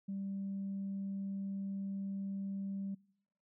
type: tone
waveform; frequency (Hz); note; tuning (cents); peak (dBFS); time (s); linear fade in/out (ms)
sine; 196; G3; 0; -36; 0.08-2.95; 10
effects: noise-tail reverb RT60 0.8 s tail -26 dB re dry + tanh soft clip ceiling -33 dBFS